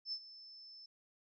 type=tone with ADSR envelope; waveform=sine; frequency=5274 Hz; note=E8; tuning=in tune; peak=-36 dBFS; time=0.05-0.86 s; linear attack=73 ms; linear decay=65 ms; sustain=-16 dB; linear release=5 ms; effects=none